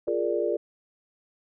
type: chord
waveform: sine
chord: Bb dominant seventh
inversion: second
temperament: equal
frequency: 349.2 / 415.3 / 466.2 / 587.3 Hz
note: F4 / Ab4 / Bb4 / D5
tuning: 0 / 0 / 0 / 0 cents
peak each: -29 dBFS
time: 0.07-0.57 s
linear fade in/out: 10 ms
type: click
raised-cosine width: 1 ms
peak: -30 dBFS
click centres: 0.081 s
effects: none